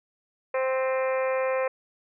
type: harmonic tone with a mistuned harmonic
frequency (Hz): 261.6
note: C4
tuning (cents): 0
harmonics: 2 / 3 / 4 / 5 / 6 / 7 / 8 / 9 / 10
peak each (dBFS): -24 / -37 / -33 / -39 / -42 / -38 / -40 / -39 / -48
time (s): 0.54-1.68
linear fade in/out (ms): 5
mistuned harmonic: 9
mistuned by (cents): +33
effects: none